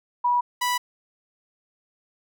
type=tone pair in turn; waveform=sine / sawtooth; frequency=973 / 984.9 Hz; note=B5 / B5; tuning=-26 / -5 cents; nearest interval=unison; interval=21 cents; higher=second; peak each=-18 dBFS; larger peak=neither; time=0.24-0.41 / 0.61-0.78 s; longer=neither; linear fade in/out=10 ms; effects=none